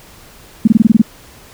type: tone bursts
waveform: sine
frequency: 220 Hz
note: A3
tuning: in tune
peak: -3 dBFS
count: 8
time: 0.65-1.018 s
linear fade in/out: 5 ms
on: 25 ms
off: 24 ms
effects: pink hiss -41 dBFS RMS until 1.53 s